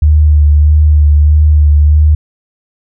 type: tone with vibrato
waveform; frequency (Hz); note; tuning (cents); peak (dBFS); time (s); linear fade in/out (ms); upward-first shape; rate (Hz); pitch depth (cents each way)
sine; 75; D2; +37; -3; 0.02-2.15; 5; sine; 1.6; 27
effects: none